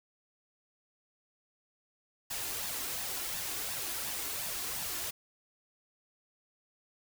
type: noise with flanger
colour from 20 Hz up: white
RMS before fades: -37 dBFS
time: 2.3-5.11 s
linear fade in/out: 10 ms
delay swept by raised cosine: 1.1 to 2.9 ms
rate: 2.8 Hz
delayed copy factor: +0.5
effects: none